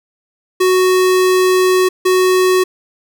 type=tone bursts at uneven times; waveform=square; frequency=370 Hz; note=F#4; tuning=in tune; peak=-10 dBFS; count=2; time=0.6-1.89 / 2.05-2.64 s; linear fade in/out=10 ms; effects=none